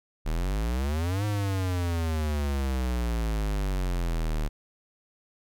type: exponential two-way sweep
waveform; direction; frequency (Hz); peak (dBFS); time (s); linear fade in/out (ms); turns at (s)
square; up then down; 37.06 to 105.6 to 37.06; -26; 0.25-4.49; 20; 1.25
effects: none